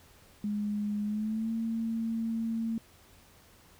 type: tone with pitch glide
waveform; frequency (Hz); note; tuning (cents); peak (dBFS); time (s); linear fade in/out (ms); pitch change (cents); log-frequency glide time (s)
sine; 207.7 to 226.5; G#3 to A#3; 0 to -50; -29; 0.44-2.78; 2; +150; 1.04-1.52
effects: added 85 Hz sine -63 dBFS peak until 3.79 s + pink hiss -59 dBFS RMS until 3.79 s